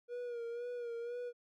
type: tone with vibrato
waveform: triangle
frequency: 477.2 Hz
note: A#4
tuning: 41 cents sharp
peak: -37 dBFS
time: 0.08-1.33 s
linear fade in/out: 50 ms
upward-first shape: sine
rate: 2 Hz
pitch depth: 45 cents each way
effects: none